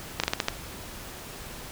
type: slowing click train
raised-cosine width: 0.2 ms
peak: -6 dBFS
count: 6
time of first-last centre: 0.2-0.484 s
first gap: 36 ms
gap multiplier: 1.23
effects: pink hiss -41 dBFS RMS until 1.71 s